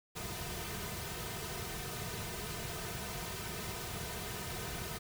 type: noise with comb filter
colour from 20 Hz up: pink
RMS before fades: -41 dBFS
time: 0.15-4.99 s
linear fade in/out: 20 ms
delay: 3.6 ms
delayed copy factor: -0.75
effects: none